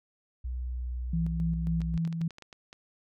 sine tone with pitch glide, 62.1 to 61.49 Hz, B1 to B1, +10 to -7 cents, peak -31 dBFS, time 0.44-1.98 s, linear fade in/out 10 ms, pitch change -17 cents, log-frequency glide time 0.61-0.86 s
sine tone with tremolo, 165.2 Hz, E3, 4 cents sharp, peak -26 dBFS, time 1.13-2.28 s, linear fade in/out 5 ms, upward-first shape square, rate 3.7 Hz, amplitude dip 40%
clicks, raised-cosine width 0.2 ms, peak -29 dBFS, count 10, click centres 1.817 / 1.977 / 2.051 / 2.127 / 2.216 / 2.307 / 2.384 / 2.423 / 2.528 / 2.729 s
effects none

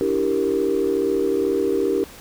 sine chord, E half-diminished seventh, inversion third, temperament equal with one note detuned, 290 / 329.6 / 392 / 466.2 Hz, D4 / E4 / G4 / Bb4, -22 / 0 / 0 / 0 cents, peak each -25 / -25 / -20 / -23 dBFS, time 0.01-2.04 s, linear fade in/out 0 ms, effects tanh soft clip ceiling -10 dBFS + pink hiss -42 dBFS RMS until 2.2 s

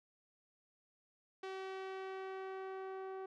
sawtooth tone with low-pass filter sweep, 381.5 Hz, G4, 47 cents flat, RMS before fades -45 dBFS, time 1.43-3.26 s, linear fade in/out 5 ms, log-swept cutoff 3900 to 1100 Hz, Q 0.79, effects none

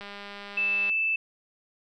click train, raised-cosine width 0.3 ms, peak -25 dBFS, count 180, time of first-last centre 0.01-0.896 s, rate 202 Hz
sine tone, 2637 Hz, E7, in tune, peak -23 dBFS, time 0.57-1.16 s, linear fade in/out 5 ms
effects none

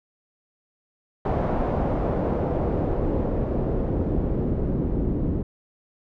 pink noise with low-pass filter sweep, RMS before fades -24 dBFS, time 1.25-5.43 s, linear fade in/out 5 ms, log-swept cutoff 770 to 300 Hz, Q 1.3, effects none

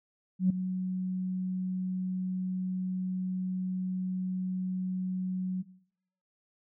sine tone with ADSR envelope, 185 Hz, F#3, in tune, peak -18 dBFS, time 0.39-5.63 s, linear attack 110 ms, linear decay 5 ms, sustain -11 dB, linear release 23 ms, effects noise-tail reverb RT60 0.7 s tail -19 dB re dry + tanh soft clip ceiling -14 dBFS

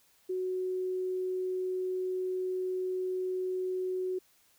sine tone, 370 Hz, F#4, in tune, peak -30 dBFS, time 0.29-4.19 s, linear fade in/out 10 ms, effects white hiss -66 dBFS RMS until 4.58 s

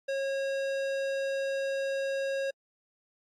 sine tone with tanh clipping, 545 Hz, C#5, 29 cents flat, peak -31 dBFS, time 0.08-2.51 s, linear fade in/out 10 ms, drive 18 dB, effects AAC 64 kbps

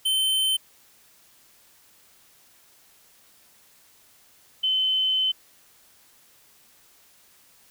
square / sine tone pair in turn, 3084 / 3056 Hz, G7 / G7, -29 / -45 cents, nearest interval unison, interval 16 cents, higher first, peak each -21 / -20 dBFS, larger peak second, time 0.05-0.57 / 4.63-5.32 s, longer second, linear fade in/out 10 ms, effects white hiss -57 dBFS RMS until 7.7 s

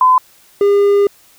sine / triangle tone pair in turn, 1018 / 404 Hz, C6 / G#4, -48 / -48 cents, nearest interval octave + major third, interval 1600 cents, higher first, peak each -6 dBFS, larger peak neither, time 0.01-0.18 / 0.61-1.07 s, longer second, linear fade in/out 2 ms, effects white hiss -48 dBFS RMS until 1.38 s

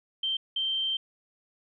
sine tone bursts at uneven times, 3134 Hz, G7, 1 cent flat, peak -26 dBFS, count 2, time 0.23-0.37 / 0.56-0.97 s, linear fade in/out 5 ms, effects none

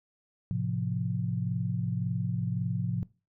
sine chord, F major, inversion first, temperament just, 109.13 / 130.96 / 174.61 Hz, A2 / C3 / F3, -14 / +2 / 0 cents, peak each -32 dBFS, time 0.51-3.03 s, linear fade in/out 0 ms, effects noise-tail reverb RT60 0.3 s tail -21 dB re dry

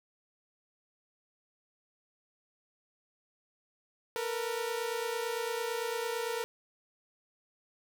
sawtooth tone pair together, 453.7 / 482.6 Hz, A#4 / B4, -47 / -40 cents, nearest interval minor second, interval 107 cents, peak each -31 / -32 dBFS, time 4.16-6.44 s, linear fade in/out 0 ms, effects none

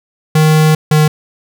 square tone pair in turn, 155.56 / 153.33 Hz, D#3 / D#3, 0 / -25 cents, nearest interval unison, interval 25 cents, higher first, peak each -7 dBFS, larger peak neither, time 0.35-0.75 / 0.91-1.08 s, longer first, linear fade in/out 5 ms, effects none

